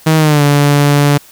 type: tone with pitch glide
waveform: sawtooth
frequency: 158.2 to 144.23 Hz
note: D#3 to D3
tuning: +29 to -31 cents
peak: -3 dBFS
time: 0.06-1.18 s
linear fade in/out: 10 ms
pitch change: -160 cents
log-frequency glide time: 0.17-0.43 s
effects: white hiss -41 dBFS RMS until 1.31 s